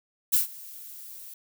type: noise with ADSR envelope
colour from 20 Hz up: violet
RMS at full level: -20 dBFS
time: 0.32-1.34 s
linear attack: 20 ms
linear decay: 130 ms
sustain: -23 dB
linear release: 3 ms
effects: none